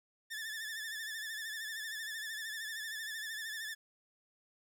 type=tone with vibrato; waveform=sawtooth; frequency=1760 Hz; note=A6; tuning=in tune; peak=-36 dBFS; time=0.3-3.75 s; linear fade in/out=20 ms; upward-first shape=sine; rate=13 Hz; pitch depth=64 cents each way; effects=12-bit